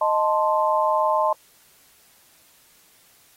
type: chord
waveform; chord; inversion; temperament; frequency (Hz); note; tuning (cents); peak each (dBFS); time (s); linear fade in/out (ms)
sine; A diminished; second; equal; 622.3 / 880 / 1046.5; Eb5 / A5 / C6; 0 / 0 / 0; -22 / -22 / -22; 0.01-1.33; 5
effects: white hiss -56 dBFS RMS until 3.36 s + AAC 48 kbps